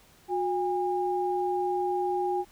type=tone pair together; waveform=sine; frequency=362 / 812 Hz; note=F#4 / G#5; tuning=-38 / -39 cents; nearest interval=octave + major second; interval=1399 cents; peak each=-28 dBFS; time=0.28-2.45 s; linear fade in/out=50 ms; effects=pink hiss -58 dBFS RMS until 2.51 s